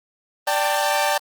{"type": "chord", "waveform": "sawtooth", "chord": "D suspended fourth", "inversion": "none", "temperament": "equal with one note detuned", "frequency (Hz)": [587.3, 784, 892.8], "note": ["D5", "G5", "A5"], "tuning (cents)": [0, 0, 25], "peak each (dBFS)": -19, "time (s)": [0.47, 1.18], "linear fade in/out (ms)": 5, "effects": ["Opus 24 kbps"]}